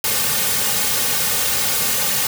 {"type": "noise with comb filter", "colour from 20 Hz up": "white", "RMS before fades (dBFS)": -19, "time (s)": [0.04, 2.27], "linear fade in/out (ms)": 2, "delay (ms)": 3, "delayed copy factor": -0.9, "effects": []}